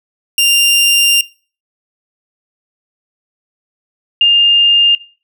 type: tone pair in turn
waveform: sawtooth / sine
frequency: 2791 / 2812 Hz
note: F7 / F7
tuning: -2 / +11 cents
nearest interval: unison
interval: 13 cents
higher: second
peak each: -5 dBFS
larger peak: neither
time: 0.38-1.21 / 4.21-4.95 s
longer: first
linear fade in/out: 2 ms
effects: noise-tail reverb RT60 0.4 s tail -22 dB re dry